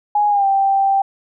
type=tone with pitch glide; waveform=sine; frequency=830.6 to 784 Hz; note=G#5 to G5; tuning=0 to 0 cents; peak=-12 dBFS; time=0.15-1.02 s; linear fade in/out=5 ms; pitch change=-100 cents; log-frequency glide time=0.29-0.46 s; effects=none